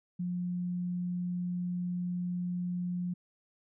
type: tone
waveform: sine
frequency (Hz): 177.9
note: F3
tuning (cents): +32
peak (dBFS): -31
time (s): 0.19-3.14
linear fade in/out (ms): 10
effects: none